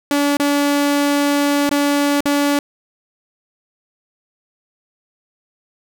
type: tone with dropouts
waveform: sawtooth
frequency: 286.8 Hz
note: D4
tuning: 41 cents flat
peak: -10 dBFS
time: 0.11-2.59 s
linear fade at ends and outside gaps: 1 ms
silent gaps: 0.37-0.398 / 1.692-1.712 / 2.206-2.256 s
effects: none